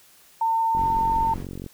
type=tone; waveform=sine; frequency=904 Hz; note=A5; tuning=47 cents sharp; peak=-19 dBFS; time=0.41-1.34 s; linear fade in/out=5 ms
type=click train; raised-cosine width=3 ms; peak=-22 dBFS; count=43; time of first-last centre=0.75-1.663 s; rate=46 Hz
type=noise; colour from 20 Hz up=brown; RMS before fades=-34 dBFS; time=0.75-1.47 s; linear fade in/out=50 ms
effects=white hiss -54 dBFS RMS until 1.73 s